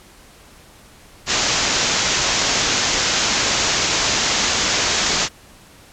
white low-pass noise, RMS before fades -19 dBFS, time 1.26-5.29 s, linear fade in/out 50 ms, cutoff 7200 Hz, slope 96 dB/octave, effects pink hiss -46 dBFS RMS until 5.92 s + low-pass 12000 Hz 12 dB/octave

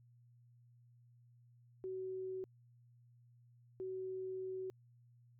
sine tone bursts at uneven times, 375.9 Hz, F#4, 27 cents sharp, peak -40 dBFS, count 2, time 1.84-2.44 / 3.8-4.7 s, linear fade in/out 0 ms, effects added 120 Hz sine -63 dBFS peak until 5.39 s

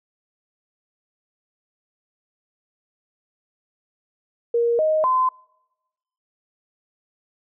sine tone with pitch steps, 470.1 / 624 / 1027 Hz, A#4 / D#5 / C6, +15 / +5 / -33 cents, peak -16 dBFS, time 4.54-5.29 s, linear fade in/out 5 ms, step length 250 ms, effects noise-tail reverb RT60 1.0 s tail -26 dB re dry

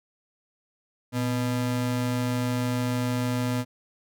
square ring-modulated tone, 185 Hz, F#3, in tune, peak -22 dBFS, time 1.12-3.65 s, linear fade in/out 50 ms, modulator 66.7 Hz, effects none

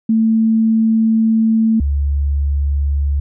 sine tone pair in turn, 222.9 / 70.92 Hz, A3 / C#2, +23 / +40 cents, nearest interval octave + minor sixth, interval 1983 cents, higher first, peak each -10 / -13 dBFS, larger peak first, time 0.09-1.8 / 1.8-3.2 s, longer first, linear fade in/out 5 ms, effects none

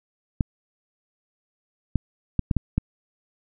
clicks, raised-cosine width 5 ms, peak -8 dBFS, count 6, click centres 0.408 / 1.957 / 2.393 / 2.512 / 2.567 / 2.78 s, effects none

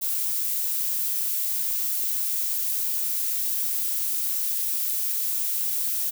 violet noise, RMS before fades -26 dBFS, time 0.01-6.11 s, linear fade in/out 20 ms, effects none

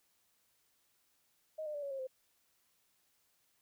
sine tone with pitch steps, 626 / 603.3 / 581.4 / 560.3 / 540 / 520.4 Hz, D#5 / D5 / D5 / C#5 / C#5 / C5, +10 / +46 / -18 / +18 / -45 / -9 cents, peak -38 dBFS, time 1.58-2.072 s, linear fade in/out 10 ms, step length 82 ms, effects white hiss -75 dBFS RMS until 3.61 s

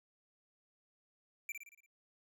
square tone with echo, 2349 Hz, D7, in tune, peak -39 dBFS, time 1.49-1.52 s, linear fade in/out 2 ms, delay 57 ms, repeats 6, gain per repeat -5 dB, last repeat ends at 1.862 s, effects none

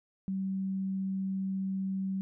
sine tone, 191.8 Hz, G3, 37 cents flat, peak -30 dBFS, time 0.28-2.21 s, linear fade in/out 0 ms, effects none

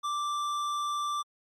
sine tone with tanh clipping, 1174.7 Hz, D6, in tune, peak -31 dBFS, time 0.03-1.23 s, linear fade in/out 20 ms, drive 14 dB, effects Opus 48 kbps

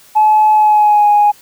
sine tone with pitch glide, 857 to 829.2 Hz, A5 to G#5, -46 to -3 cents, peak -5 dBFS, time 0.15-1.32 s, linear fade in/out 20 ms, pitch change -57 cents, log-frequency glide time 0.53-1.08 s, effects tanh soft clip ceiling -2 dBFS + white hiss -44 dBFS RMS until 1.41 s

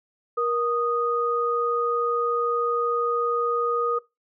sine tone pair together, 472.7 / 1239.6 Hz, A#4 / D#6, +24 / -7 cents, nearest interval octave + perfect fourth, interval 1669 cents, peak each -24 / -24 dBFS, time 0.37-3.99 s, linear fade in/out 10 ms, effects noise-tail reverb RT60 0.2 s tail -19 dB re dry

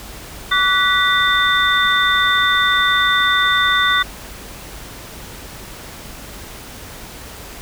sine tone cluster, 1147 / 1481 / 1955 / 3573 Hz, D6 / F#6 / B6 / A7, -41 / +1 / -18 / +26 cents, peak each -18 dBFS, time 0.51-4.03 s, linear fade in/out 10 ms, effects added 50 Hz sine -41 dBFS peak until 7.61 s + pink hiss -35 dBFS RMS until 7.61 s

